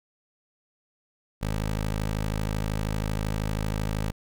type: tone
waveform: 15% pulse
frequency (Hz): 52.8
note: G#1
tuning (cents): +29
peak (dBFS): -20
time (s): 1.41-4.12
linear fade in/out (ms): 20
effects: none